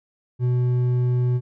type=tone with hard clipping; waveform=sine; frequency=123.9 Hz; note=B2; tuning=6 cents sharp; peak=-19 dBFS; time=0.39-1.41 s; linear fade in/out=50 ms; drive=5 dB; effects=none